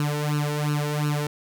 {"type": "tone with flanger", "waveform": "sawtooth", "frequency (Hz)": 148.3, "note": "D3", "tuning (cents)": 17, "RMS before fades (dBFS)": -25, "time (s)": [0, 1.27], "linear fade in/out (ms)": 2, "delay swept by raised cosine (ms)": [0.72, 2.22], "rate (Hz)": 2.8, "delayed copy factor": 0.9, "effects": []}